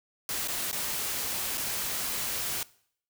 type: noise with dropouts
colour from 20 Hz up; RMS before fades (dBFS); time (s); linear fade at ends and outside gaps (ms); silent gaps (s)
white; -32; 0.29-2.63; 1; 0.475-0.483 / 0.714-0.728 / 1.574-1.578
effects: noise-tail reverb RT60 0.6 s tail -21 dB re dry